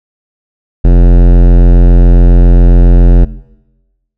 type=tone with hard clipping; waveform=sine; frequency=43.65 Hz; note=F1; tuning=in tune; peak=-3 dBFS; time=0.84-3.25 s; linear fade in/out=10 ms; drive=18 dB; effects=noise-tail reverb RT60 1.0 s tail -19 dB re dry